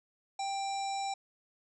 harmonic tone with a mistuned harmonic, 787 Hz, G5, 7 cents sharp, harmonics 1 / 3 / 5 / 7 / 9 / 10, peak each -33 / -46 / -45 / -47 / -49 / -50 dBFS, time 0.39-1.14 s, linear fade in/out 5 ms, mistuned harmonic 7, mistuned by -19 cents, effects none

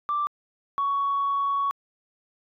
sine tone pair in turn, 1174.7 / 1117.4 Hz, D6 / C#6, 0 / +13 cents, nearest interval minor second, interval 87 cents, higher first, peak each -22 / -21 dBFS, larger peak second, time 0.09-0.27 / 0.78-1.71 s, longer second, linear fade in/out 0 ms, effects tanh soft clip ceiling -18 dBFS

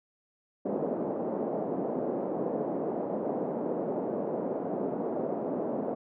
white band-pass noise, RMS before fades -32 dBFS, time 0.65-5.95 s, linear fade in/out 10 ms, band 190 to 620 Hz, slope 24 dB/octave, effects none

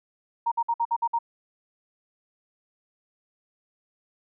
sine tone bursts, 932.3 Hz, A#5, in tune, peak -21 dBFS, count 7, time 0.46-1.189 s, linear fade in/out 10 ms, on 57 ms, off 55 ms, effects none

